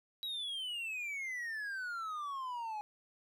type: exponential sweep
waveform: triangle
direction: down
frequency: 3894 to 830.6 Hz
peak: -36 dBFS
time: 0.23-2.81 s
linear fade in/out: 0 ms
effects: none